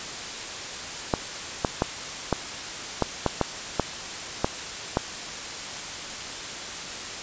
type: clicks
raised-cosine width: 1 ms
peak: -6 dBFS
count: 10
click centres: 1.138 / 1.648 / 1.821 / 2.327 / 3.023 / 3.263 / 3.413 / 3.797 / 4.445 / 4.971 s
effects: white hiss -34 dBFS RMS until 7.22 s + resampled to 16000 Hz